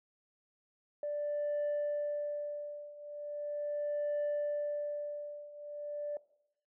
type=tone with tremolo; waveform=sine; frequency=587.3 Hz; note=D5; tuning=in tune; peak=-28 dBFS; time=1.03-6.17 s; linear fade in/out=2 ms; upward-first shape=triangle; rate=0.39 Hz; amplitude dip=90%; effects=noise-tail reverb RT60 0.8 s tail -20 dB re dry + tanh soft clip ceiling -29 dBFS